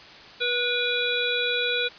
harmonic tone, 486.7 Hz, B4, 25 cents flat, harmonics 1 / 3 / 5 / 7 / 8, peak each -29 / -29 / -29 / -29 / -29 dBFS, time 0.4-1.89 s, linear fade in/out 20 ms, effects white hiss -45 dBFS RMS until 1.98 s + resampled to 11025 Hz

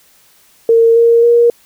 sine tone with pitch steps, 458.4 / 465.3 / 472.4 Hz, A#4 / A#4 / A#4, -29 / -3 / +23 cents, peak -5 dBFS, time 0.69-1.5 s, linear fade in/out 2 ms, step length 270 ms, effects white hiss -49 dBFS RMS until 1.65 s

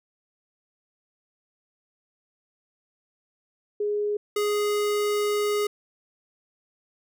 sine / square tone pair in turn, 415.3 / 415.3 Hz, G#4 / G#4, 0 / 0 cents, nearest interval unison, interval 0 cents, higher neither, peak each -23 / -23 dBFS, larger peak neither, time 3.8-4.17 / 4.36-5.67 s, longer second, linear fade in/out 5 ms, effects none

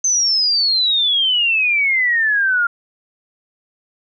sine exponential sweep, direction down, 6250 to 1389 Hz, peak -13 dBFS, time 0.04-2.67 s, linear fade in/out 5 ms, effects none

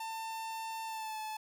45% pulse tone with pitch glide, 895 to 866.5 Hz, A5 to A5, +29 to -27 cents, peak -38 dBFS, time 0-1.37 s, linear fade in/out 5 ms, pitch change -56 cents, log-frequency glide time 0.84-1.19 s, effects none

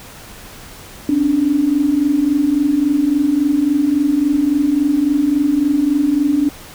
sine tone pair together, 270 / 293.6 Hz, C#4 / D4, -45 / 0 cents, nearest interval minor second, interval 145 cents, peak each -18 / -13 dBFS, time 1.09-6.49 s, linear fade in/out 2 ms, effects pink hiss -37 dBFS RMS until 6.74 s

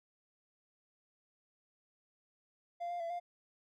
triangle tone with pitch steps, 693 / 700 / 673 / 701 Hz, F5 / F5 / E5 / F5, -14 / +4 / +36 / +6 cents, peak -34 dBFS, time 2.8-3.2 s, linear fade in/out 20 ms, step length 100 ms, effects tanh soft clip ceiling -30 dBFS

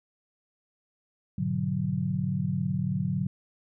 sine chord, G# half-diminished seventh, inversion none, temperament equal, 103.83 / 123.47 / 146.83 / 185 Hz, G#2 / B2 / D3 / F#3, 0 / 0 / 0 / 0 cents, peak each -34 / -34 / -30 / -29 dBFS, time 1.38-3.27 s, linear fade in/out 5 ms, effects none

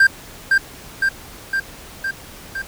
triangle tone with echo, 1583 Hz, G6, 17 cents sharp, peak -6 dBFS, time 0-0.07 s, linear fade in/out 5 ms, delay 510 ms, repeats 5, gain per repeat -3 dB, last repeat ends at 2.62 s, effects pink hiss -39 dBFS RMS until 2.67 s

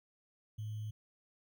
sine tone with sample-and-hold, 107.4 Hz, A2, 41 cents flat, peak -38 dBFS, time 0.58-0.91 s, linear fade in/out 10 ms, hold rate 3150 Hz, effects none

